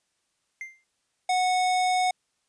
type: tone with exponential decay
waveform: triangle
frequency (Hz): 2093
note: C7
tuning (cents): 0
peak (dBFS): -29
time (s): 0.61-0.84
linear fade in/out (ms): 1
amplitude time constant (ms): 49
type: tone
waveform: square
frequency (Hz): 735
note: F#5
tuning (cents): -12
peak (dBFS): -22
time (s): 1.29-2.11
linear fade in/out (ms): 5
effects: white hiss -74 dBFS RMS until 2.48 s + resampled to 22050 Hz